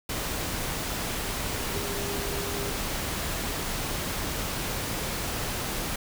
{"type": "tone in noise", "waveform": "sine", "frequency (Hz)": 402.7, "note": "G4", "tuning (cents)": 47, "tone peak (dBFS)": -35, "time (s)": [1.74, 2.71], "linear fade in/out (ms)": 5, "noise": "pink", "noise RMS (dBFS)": -31, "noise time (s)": [0.09, 5.96], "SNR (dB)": -7, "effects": []}